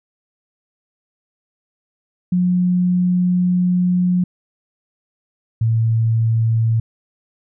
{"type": "tone pair in turn", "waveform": "sine", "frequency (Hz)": [179.8, 113.27], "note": ["F#3", "A#2"], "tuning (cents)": [-49, -49], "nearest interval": "minor sixth", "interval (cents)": 800, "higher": "first", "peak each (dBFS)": -13, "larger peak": "neither", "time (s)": [[2.32, 4.24], [5.61, 6.8]], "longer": "first", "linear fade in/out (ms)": 5, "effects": []}